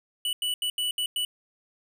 square tone bursts at uneven times, 2960 Hz, F#7, in tune, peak -26 dBFS, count 6, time 0.25-0.33 / 0.42-0.54 / 0.62-0.7 / 0.78-0.91 / 0.98-1.06 / 1.16-1.25 s, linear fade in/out 2 ms, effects none

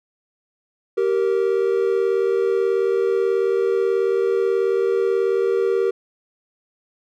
triangle tone pair together, 387.8 / 466.2 Hz, G4 / A#4, -19 / 0 cents, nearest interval minor third, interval 319 cents, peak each -17 / -18 dBFS, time 0.97-5.91 s, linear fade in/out 10 ms, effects none

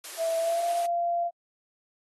white high-pass noise, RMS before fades -40 dBFS, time 0.04-0.86 s, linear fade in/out 2 ms, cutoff 310 Hz, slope 96 dB/octave
sine tone with pitch glide, 659.3 to 689.7 Hz, E5 to F5, 0 to -22 cents, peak -24 dBFS, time 0.17-1.31 s, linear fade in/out 50 ms, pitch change +78 cents, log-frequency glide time 0.39-0.66 s
effects AAC 32 kbps

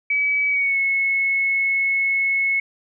sine tone with pitch glide, 2284 to 2191 Hz, D7 to C#7, -49 to -21 cents, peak -17 dBFS, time 0.1-2.6 s, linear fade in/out 5 ms, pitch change -72 cents, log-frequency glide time 0.48-0.78 s, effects none

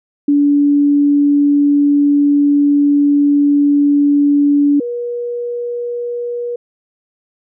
sine tone pair in turn, 287.7 / 480.4 Hz, D4 / B4, -36 / -48 cents, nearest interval major sixth, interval 888 cents, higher second, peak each -8 / -18 dBFS, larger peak first, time 0.28-4.8 / 4.8-6.56 s, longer first, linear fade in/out 5 ms, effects none

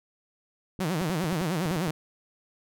clicks, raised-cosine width 3 ms, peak -25 dBFS, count 10, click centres 0.792 / 1.015 / 1.097 / 1.241 / 1.327 / 1.414 / 1.658 / 1.711 / 1.762 / 1.88 s
sawtooth tone with vibrato, 170 Hz, F3, 46 cents flat, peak -22 dBFS, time 0.8-1.91 s, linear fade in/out 5 ms, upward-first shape sine, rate 9.9 Hz, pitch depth 210 cents each way
effects none

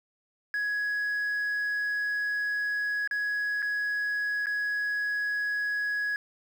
sine tone with dropouts, 1672 Hz, G#6, 11 cents sharp, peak -24 dBFS, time 0.54-6.16 s, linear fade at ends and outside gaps 1 ms, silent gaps 3.075-3.111 / 3.621-3.626 / 4.459-4.468 s, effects tanh soft clip ceiling -26 dBFS + 9-bit

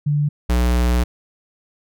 sine / square tone pair in turn, 146.83 / 60.57 Hz, D3 / B1, 0 / -33 cents, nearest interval octave + minor third, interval 1533 cents, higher first, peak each -15 dBFS, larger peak neither, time 0.06-0.29 / 0.49-1.04 s, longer second, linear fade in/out 10 ms, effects none

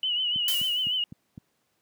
sine tone with vibrato, 2960 Hz, F#7, in tune, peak -24 dBFS, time 0.03-1.04 s, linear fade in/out 2 ms, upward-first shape triangle, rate 6.8 Hz, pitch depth 76 cents each way
click train, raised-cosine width 5 ms, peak -24 dBFS, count 5, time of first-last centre 0.36-1.378 s, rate 3.93 Hz
blue noise with exponential decay, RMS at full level -27 dBFS, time 0.48-1.04 s, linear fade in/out 0 ms, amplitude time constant 120 ms
effects pink hiss -72 dBFS RMS until 1.81 s + high-pass 150 Hz 12 dB/octave

